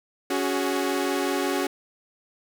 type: chord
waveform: sawtooth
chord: C# suspended fourth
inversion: none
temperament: equal with one note detuned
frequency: 279.9 / 370 / 415.3 Hz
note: C#4 / F#4 / G#4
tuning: +17 / 0 / 0 cents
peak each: -23 / -23 / -27 dBFS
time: 0.3-1.67 s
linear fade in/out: 5 ms
effects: none